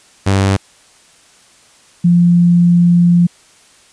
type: tone pair in turn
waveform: sawtooth / sine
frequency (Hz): 97.5 / 173.73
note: G2 / F3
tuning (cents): -9 / -9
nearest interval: minor seventh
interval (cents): 1000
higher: second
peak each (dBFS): -6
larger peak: neither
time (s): 0.26-0.57 / 2.04-3.27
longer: second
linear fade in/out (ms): 10
effects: white hiss -47 dBFS RMS until 3.92 s + resampled to 22050 Hz